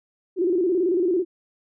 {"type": "tone with vibrato", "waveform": "sine", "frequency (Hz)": 356.9, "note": "F4", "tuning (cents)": 38, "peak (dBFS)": -18, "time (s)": [0.36, 1.25], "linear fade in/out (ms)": 50, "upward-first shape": "square", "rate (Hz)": 18, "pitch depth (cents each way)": 95, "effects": []}